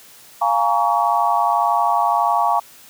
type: chord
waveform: sine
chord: Bb minor seventh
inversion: second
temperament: equal with one note detuned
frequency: 698.5 / 830.6 / 932.3 / 1127.5 Hz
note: F5 / Ab5 / Bb5 / Db6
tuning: 0 / 0 / 0 / +29 cents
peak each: -20 dBFS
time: 0.41-2.6 s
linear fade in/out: 10 ms
effects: white hiss -45 dBFS RMS until 2.89 s + high-pass 100 Hz 12 dB/octave